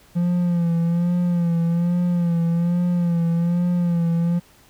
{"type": "tone with vibrato", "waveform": "triangle", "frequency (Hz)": 172.1, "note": "F3", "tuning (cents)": -25, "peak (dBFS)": -15, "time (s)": [0.15, 4.4], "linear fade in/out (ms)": 20, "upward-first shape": "sine", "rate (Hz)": 1.2, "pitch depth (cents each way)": 46, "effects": ["pink hiss -53 dBFS RMS until 4.69 s"]}